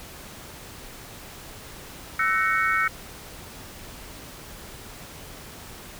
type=chord; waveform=sine; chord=F# dominant seventh; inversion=third; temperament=equal with one note detuned; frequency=1318.5 / 1511.9 / 1864.7 / 2217 Hz; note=E6 / F#6 / A#6 / C#7; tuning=0 / +37 / 0 / 0 cents; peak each=-24 / -26 / -27 / -26 dBFS; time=2.19-2.88 s; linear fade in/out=5 ms; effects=pink hiss -42 dBFS RMS until 5.99 s